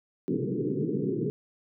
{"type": "band-pass noise", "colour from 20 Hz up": "white", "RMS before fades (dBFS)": -29, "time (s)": [0.28, 1.3], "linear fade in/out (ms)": 0, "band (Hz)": [120, 450], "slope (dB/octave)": 96, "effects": []}